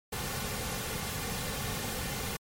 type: noise with comb filter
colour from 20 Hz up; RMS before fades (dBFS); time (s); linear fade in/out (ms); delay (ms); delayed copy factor
pink; -35; 0.12-2.37; 10; 3.1; -0.55
effects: MP3 64 kbps